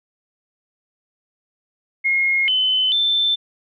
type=tone with pitch steps; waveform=sine; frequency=2151 / 3037 / 3544 Hz; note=C7 / F#7 / A7; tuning=+47 / +44 / +12 cents; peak=-15 dBFS; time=2.04-3.36 s; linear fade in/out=20 ms; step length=440 ms; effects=none